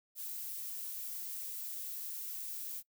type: noise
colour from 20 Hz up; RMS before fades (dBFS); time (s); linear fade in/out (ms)
violet; -42; 0.15-2.83; 50
effects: noise-tail reverb RT60 0.1 s tail -22 dB re dry